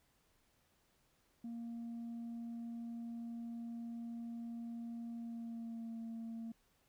sine tone with pitch glide, 233.1 to 227.8 Hz, A#3 to A#3, 0 to -40 cents, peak -40 dBFS, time 1.44-6.52 s, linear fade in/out 5 ms, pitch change -40 cents, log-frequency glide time 5.15-5.97 s, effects tanh soft clip ceiling -41 dBFS + pink hiss -75 dBFS RMS until 6.88 s

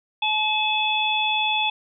harmonic tone, 859 Hz, A5, 42 cents flat, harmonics 1 / 3 / 4, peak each -24 / -24 / -24 dBFS, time 0.22-1.7 s, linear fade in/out 5 ms, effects none

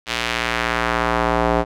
square tone with band-pass filter sweep, 58.27 Hz, A#1, in tune, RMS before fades -20 dBFS, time 0.06-1.65 s, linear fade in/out 50 ms, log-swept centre 3200 to 670 Hz, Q 1.1, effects none

